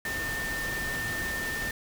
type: tone in noise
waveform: sine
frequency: 1803 Hz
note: A6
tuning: 42 cents sharp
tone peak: -31 dBFS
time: 0.05-1.71 s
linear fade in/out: 2 ms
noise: pink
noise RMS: -36 dBFS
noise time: 0.05-1.71 s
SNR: +2 dB
effects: none